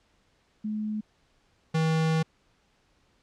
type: tone pair in turn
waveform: sine / square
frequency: 213.6 / 160.02 Hz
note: G#3 / D#3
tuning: +49 / +49 cents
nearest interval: perfect fourth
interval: 500 cents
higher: first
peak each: -28 / -23 dBFS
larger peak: second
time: 0.64-1.01 / 1.74-2.23 s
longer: second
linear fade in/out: 10 ms
effects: pink hiss -67 dBFS RMS until 3.22 s + low-pass 6000 Hz 12 dB/octave